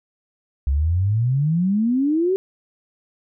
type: exponential sweep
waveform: sine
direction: up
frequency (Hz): 65.41 to 392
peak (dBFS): -16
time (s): 0.67-2.36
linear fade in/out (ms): 0
effects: none